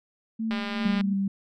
sine tone with tremolo, 223.1 Hz, A3, 24 cents sharp, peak -25 dBFS, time 0.39-1.14 s, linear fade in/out 10 ms, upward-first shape sine, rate 2.6 Hz, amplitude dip 60%
click train, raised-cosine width 0.3 ms, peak -18 dBFS, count 102, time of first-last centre 0.51-1.01 s, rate 202 Hz
sine tone, 196 Hz, G3, in tune, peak -23 dBFS, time 0.85-1.28 s, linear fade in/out 5 ms
effects none

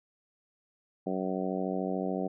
harmonic tone, 93.7 Hz, F#2, 22 cents sharp, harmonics 2 / 3 / 4 / 5 / 6 / 7 / 8, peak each -34 / -36 / -37 / -38 / -39 / -39 / -40 dBFS, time 1.06-2.28 s, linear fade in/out 10 ms, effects none

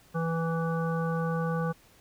harmonic tone, 164.81 Hz, E3, in tune, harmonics 1 / 3 / 5 / 7 / 9, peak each -28 / -33 / -39 / -37 / -40 dBFS, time 0.14-1.73 s, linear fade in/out 20 ms, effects pink hiss -59 dBFS RMS until 2 s

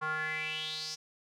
square tone with band-pass filter sweep, 155.56 Hz, D#3, in tune, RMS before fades -36 dBFS, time 0.01-0.96 s, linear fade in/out 20 ms, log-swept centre 1200 to 5600 Hz, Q 5.9, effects none

